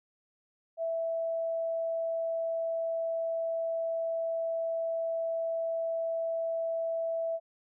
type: tone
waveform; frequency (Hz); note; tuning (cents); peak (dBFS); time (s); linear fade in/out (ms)
sine; 659.3; E5; 0; -29; 0.77-7.4; 50
effects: none